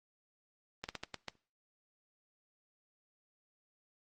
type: slowing click train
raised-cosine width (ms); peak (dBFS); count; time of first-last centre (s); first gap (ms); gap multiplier
0.2; -21; 6; 0.84-1.283; 49; 1.3
effects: noise-tail reverb RT60 0.4 s tail -22 dB re dry + Opus 24 kbps